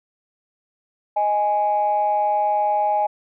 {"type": "tone pair together", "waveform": "sine", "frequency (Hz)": [622.3, 830.7], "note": ["D#5", "G#5"], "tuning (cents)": [0, 0], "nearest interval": "perfect fourth", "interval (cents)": 500, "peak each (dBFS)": [-22, -17], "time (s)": [1.16, 3.07], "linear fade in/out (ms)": 10, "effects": ["tanh soft clip ceiling -11 dBFS"]}